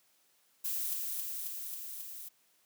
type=noise with echo; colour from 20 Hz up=violet; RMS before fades=-35 dBFS; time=0.64-0.94 s; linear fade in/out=10 ms; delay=270 ms; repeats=5; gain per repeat=-2 dB; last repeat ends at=2.29 s; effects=white hiss -70 dBFS RMS until 2.65 s + high-pass 150 Hz 12 dB/octave